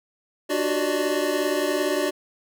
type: tone cluster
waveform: square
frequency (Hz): 297.4 / 363 / 380.4 / 577 / 608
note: D4 / F#4 / F#4 / D5 / D#5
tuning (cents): +22 / -33 / +48 / -31 / -40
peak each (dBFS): -29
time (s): 0.49-2.11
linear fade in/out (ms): 20
effects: none